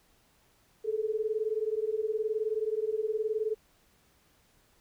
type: beating tone pair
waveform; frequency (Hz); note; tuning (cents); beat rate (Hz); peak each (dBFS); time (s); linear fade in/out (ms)
sine; 425.4 / 444.4; G#4 / A4; +42 / +17; 19; -31; 0.84-3.55; 20
effects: pink hiss -66 dBFS RMS until 4.8 s